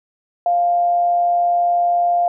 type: tone with amplitude modulation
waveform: sine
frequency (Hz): 698.5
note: F5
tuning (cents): 0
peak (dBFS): -12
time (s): 0.46-2.28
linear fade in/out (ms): 2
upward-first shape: sine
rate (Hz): 152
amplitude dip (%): 25
effects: none